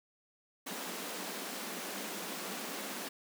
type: high-pass noise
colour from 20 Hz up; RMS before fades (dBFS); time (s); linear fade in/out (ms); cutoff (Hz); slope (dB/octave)
pink; -41; 0.66-3.09; 10; 180; 96
effects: none